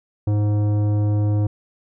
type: tone with tanh clipping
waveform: sine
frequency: 104.3 Hz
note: G#2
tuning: 8 cents sharp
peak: -18 dBFS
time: 0.27-1.47 s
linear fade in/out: 5 ms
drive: 13 dB
effects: none